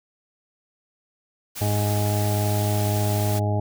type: noise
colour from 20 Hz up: white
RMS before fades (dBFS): -33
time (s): 1.55-3.4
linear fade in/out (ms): 20
type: harmonic tone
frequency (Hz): 103.83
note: G#2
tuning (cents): 0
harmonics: 1 / 2 / 3 / 4 / 6 / 7 / 8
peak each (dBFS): -21 / -32 / -33 / -33 / -30 / -37 / -32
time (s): 1.61-3.6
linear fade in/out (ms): 5
effects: none